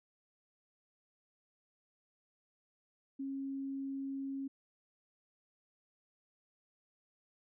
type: tone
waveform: sine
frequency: 272.3 Hz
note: C#4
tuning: 31 cents flat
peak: -37 dBFS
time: 3.19-4.48 s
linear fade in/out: 10 ms
effects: none